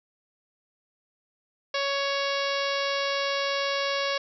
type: harmonic tone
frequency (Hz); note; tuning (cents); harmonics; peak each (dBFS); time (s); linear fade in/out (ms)
557; C#5; +8; 1 / 2 / 3 / 4 / 5 / 6 / 7 / 8 / 9 / 10; -29 / -32 / -34 / -35 / -36 / -37 / -37 / -38 / -39 / -39; 1.74-4.18; 5
effects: none